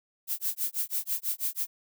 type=noise with tremolo; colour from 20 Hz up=violet; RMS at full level=-28 dBFS; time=0.27-1.67 s; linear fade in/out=50 ms; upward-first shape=sine; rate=6.1 Hz; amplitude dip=100%; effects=none